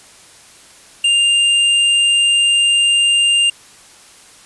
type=tone; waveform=square; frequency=2800 Hz; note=F7; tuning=4 cents sharp; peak=-11 dBFS; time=1.04-3.5 s; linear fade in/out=5 ms; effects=white hiss -43 dBFS RMS until 4.45 s + resampled to 24000 Hz